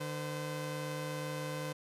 sawtooth tone pair together, 150.3 / 513.2 Hz, D3 / C5, +40 / -34 cents, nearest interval octave + major sixth, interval 2126 cents, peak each -35 / -36 dBFS, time 0-1.73 s, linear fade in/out 10 ms, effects resampled to 32000 Hz

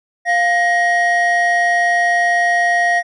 triangle tone pair together, 699.7 / 1882 Hz, F5 / A#6, +3 / +16 cents, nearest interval octave + perfect fourth, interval 1713 cents, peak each -12 dBFS, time 0.25-3.03 s, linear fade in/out 50 ms, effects tanh soft clip ceiling -6 dBFS + resampled to 24000 Hz

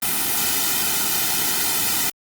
white noise with comb filter, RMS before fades -21 dBFS, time 0.02-2.1 s, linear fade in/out 5 ms, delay 1.8 ms, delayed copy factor -0.9, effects Opus 32 kbps

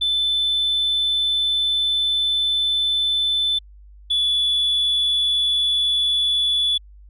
sine tone pair in turn, 3520 / 3438 Hz, A7 / A7, 0 / -41 cents, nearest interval unison, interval 41 cents, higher first, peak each -16 / -15 dBFS, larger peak second, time 0.01-3.59 / 4.1-6.78 s, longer first, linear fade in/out 10 ms, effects tanh soft clip ceiling -14 dBFS + added 50 Hz sine -42 dBFS peak until 7.09 s

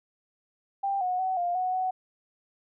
sine tone with pitch steps, 790 / 730 / 752 / 702 / 738 / 745 Hz, G5 / F#5 / F#5 / F5 / F#5 / F#5, +13 / -24 / +28 / +9 / -5 / +12 cents, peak -25 dBFS, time 0.83-1.91 s, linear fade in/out 10 ms, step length 180 ms, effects none

